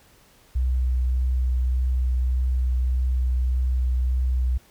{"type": "tone with vibrato", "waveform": "sine", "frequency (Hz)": 63, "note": "B1", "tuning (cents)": 35, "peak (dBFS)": -19, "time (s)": [0.55, 4.58], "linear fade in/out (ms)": 10, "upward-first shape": "triangle", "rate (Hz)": 1.7, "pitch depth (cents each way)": 15, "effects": ["pink hiss -56 dBFS RMS until 4.7 s"]}